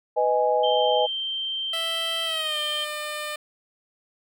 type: chord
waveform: sine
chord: G# minor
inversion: first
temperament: just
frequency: 498.4 / 623 / 830.6 Hz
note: B4 / D#5 / G#5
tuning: +16 / +2 / 0 cents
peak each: -23 dBFS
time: 0.16-1.07 s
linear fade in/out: 20 ms
type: tone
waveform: sine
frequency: 3136 Hz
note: G7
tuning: in tune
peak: -26 dBFS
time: 0.63-2.85 s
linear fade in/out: 10 ms
type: tone with pitch glide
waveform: 10% pulse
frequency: 659.3 to 601.1 Hz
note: E5 to D5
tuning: 0 to +40 cents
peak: -21 dBFS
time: 1.73-3.36 s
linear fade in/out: 5 ms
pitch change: -160 cents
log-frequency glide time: 2.25-2.59 s
effects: none